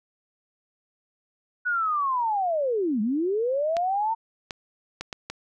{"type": "linear two-way sweep", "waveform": "sine", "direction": "down then up", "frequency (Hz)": [1486, 201.1, 920], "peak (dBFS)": -22, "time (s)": [1.65, 4.15], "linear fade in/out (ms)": 20, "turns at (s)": 3.01}
{"type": "clicks", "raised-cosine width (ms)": 0.2, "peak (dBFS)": -15, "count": 5, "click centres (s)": [3.768, 4.508, 5.01, 5.128, 5.3]}
{"effects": []}